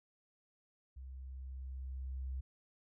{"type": "tone with level ramp", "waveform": "sine", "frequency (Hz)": 65.41, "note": "C2", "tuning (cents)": 0, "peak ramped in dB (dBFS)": [-46, -37], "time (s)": [0.96, 2.41], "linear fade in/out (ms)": 10, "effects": []}